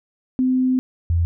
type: tone pair in turn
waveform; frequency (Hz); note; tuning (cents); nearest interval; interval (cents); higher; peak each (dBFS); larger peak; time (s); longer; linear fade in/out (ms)
sine; 256.6 / 84.55; C4 / E2; -34 / +44; octave + perfect fifth; 1922; first; -15; neither; 0.39-0.79 / 1.1-1.25; first; 0
effects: none